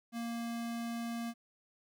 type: tone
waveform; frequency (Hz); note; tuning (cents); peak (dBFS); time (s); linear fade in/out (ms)
square; 233.1; A#3; 0; -37; 0.12-1.34; 50
effects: 13-bit